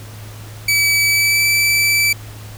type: tone with pitch glide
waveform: sawtooth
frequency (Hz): 2292 to 2319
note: D7 to D7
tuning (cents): -43 to -22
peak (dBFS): -9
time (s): 0.68-2.13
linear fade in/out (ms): 5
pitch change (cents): +21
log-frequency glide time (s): 1.07-1.46
effects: added 106 Hz sine -32 dBFS peak until 2.57 s + pink hiss -39 dBFS RMS until 2.57 s